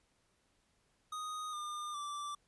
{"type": "tone with pitch steps", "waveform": "square", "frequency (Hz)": [1244.5, 1206.3, 1169.2], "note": ["D#6", "D6", "D6"], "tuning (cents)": [0, 46, -8], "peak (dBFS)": -40, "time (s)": [1.12, 2.35], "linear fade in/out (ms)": 5, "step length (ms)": 410, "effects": ["pink hiss -75 dBFS RMS until 2.47 s", "resampled to 24000 Hz"]}